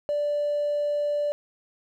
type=tone with hard clipping; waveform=triangle; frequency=586 Hz; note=D5; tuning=4 cents flat; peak=-23 dBFS; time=0.09-1.32 s; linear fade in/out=0 ms; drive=3 dB; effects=none